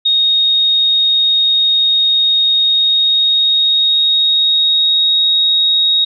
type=tone with pitch glide; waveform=sine; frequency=3729 to 3768 Hz; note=A#7 to A#7; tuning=0 to +18 cents; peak=-9 dBFS; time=0.05-6.05 s; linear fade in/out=10 ms; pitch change=+18 cents; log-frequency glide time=2.56-5.22 s; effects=none